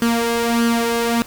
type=tone with flanger; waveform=sawtooth; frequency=233.1 Hz; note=A#3; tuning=in tune; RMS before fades=-18 dBFS; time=0.02-1.22 s; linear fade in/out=0 ms; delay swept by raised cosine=0.64 to 2.44 ms; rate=1.6 Hz; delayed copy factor=+0.6; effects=pink hiss -39 dBFS RMS until 1.26 s